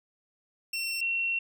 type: tone pair in turn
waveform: 25% pulse / sine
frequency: 2713 / 2724 Hz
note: E7 / F7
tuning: +49 / -44 cents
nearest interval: unison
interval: 7 cents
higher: second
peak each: -26 dBFS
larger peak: neither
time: 0.73-1.01 / 1.01-1.39 s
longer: second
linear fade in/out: 5 ms
effects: none